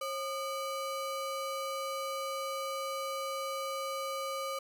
square ring-modulated tone, 880 Hz, A5, in tune, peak -32 dBFS, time 0.01-4.59 s, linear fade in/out 5 ms, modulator 339 Hz, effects none

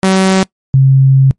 sawtooth / sine tone pair in turn, 189.9 / 134.28 Hz, F#3 / C3, +45 / +45 cents, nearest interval tritone, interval 600 cents, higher first, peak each -3 dBFS, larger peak neither, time 0.03-0.43 / 0.74-1.31 s, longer second, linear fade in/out 0 ms, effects noise-tail reverb RT60 0.1 s tail -22 dB re dry + MP3 48 kbps

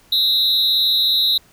triangle tone with amplitude modulation, 3878 Hz, B7, 32 cents flat, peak -8 dBFS, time 0.12-1.38 s, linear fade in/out 5 ms, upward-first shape sine, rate 261 Hz, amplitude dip 100%, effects pink hiss -52 dBFS RMS until 1.52 s

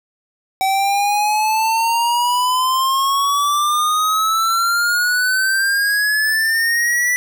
square exponential sweep, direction up, 764 to 1975.5 Hz, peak -15 dBFS, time 0.61-7.16 s, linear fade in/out 0 ms, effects none

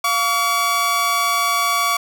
sawtooth tone pair together, 698.5 / 1138.1 Hz, F5 / C#6, 0 / +45 cents, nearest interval minor sixth, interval 845 cents, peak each -21 / -13 dBFS, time 0.04-1.97 s, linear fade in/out 5 ms, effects none

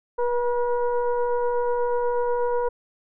sine tone with frequency modulation, 484.1 Hz, B4, 35 cents flat, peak -20 dBFS, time 0.18-2.69 s, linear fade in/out 10 ms, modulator 480 Hz, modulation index 0.94, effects none

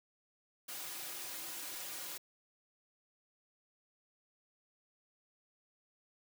white noise with comb filter, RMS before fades -44 dBFS, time 0.68-2.18 s, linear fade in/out 10 ms, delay 4.5 ms, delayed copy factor -0.75, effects high-pass 200 Hz 12 dB/octave

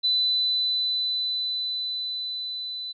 sine tone with level ramp, 4000 Hz, B7, 21 cents sharp, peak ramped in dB -19 to -31 dBFS, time 0.03-2.93 s, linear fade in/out 20 ms, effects none

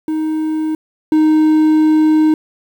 triangle tone pair in turn, 312.7 / 310.7 Hz, D#4 / D#4, +9 / -2 cents, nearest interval unison, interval 11 cents, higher first, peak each -13 / -6 dBFS, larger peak second, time 0.08-0.75 / 1.12-2.34 s, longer second, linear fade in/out 2 ms, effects 7-bit

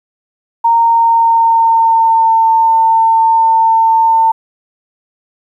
sine tone with pitch glide, 925 to 900.7 Hz, A#5 to A5, -14 to +40 cents, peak -6 dBFS, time 0.64-4.32 s, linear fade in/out 10 ms, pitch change -46 cents, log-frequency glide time 0.75-2.34 s, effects 8-bit

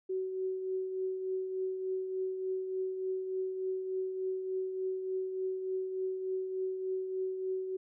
sine tone with tremolo, 376 Hz, F#4, 28 cents sharp, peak -30 dBFS, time 0.09-7.77 s, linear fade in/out 10 ms, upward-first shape triangle, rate 3.4 Hz, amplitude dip 50%, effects none

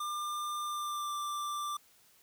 square tone with pitch glide, 1197 to 1178.5 Hz, D6 to D6, +33 to +6 cents, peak -35 dBFS, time 0-1.77 s, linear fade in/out 5 ms, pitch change -27 cents, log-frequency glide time 0.64-1.13 s, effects white hiss -64 dBFS RMS until 2.22 s

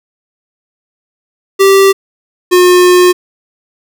square tone pair in turn, 390.2 / 359.9 Hz, G4 / F#4, -8 / -48 cents, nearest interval minor second, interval 140 cents, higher first, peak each -4 dBFS, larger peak neither, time 1.59-1.93 / 2.51-3.13 s, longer second, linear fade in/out 20 ms, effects none

